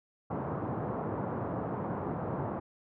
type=band-pass noise; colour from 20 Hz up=pink; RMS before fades=-35 dBFS; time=0.3-2.6 s; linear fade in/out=10 ms; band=100 to 1100 Hz; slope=24 dB/octave; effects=none